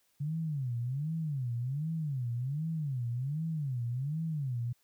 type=tone with vibrato; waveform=sine; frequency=138.9 Hz; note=C#3; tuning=4 cents sharp; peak=-31 dBFS; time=0.2-4.73 s; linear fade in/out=10 ms; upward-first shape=sine; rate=1.3 Hz; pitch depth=280 cents each way; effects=white hiss -72 dBFS RMS until 4.83 s